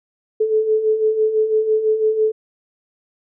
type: beating tone pair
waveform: sine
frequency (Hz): 430.3 / 436.3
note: A4 / A4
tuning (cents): -39 / -15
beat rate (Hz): 6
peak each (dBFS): -22 / -15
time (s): 0.4-2.32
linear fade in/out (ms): 10
effects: none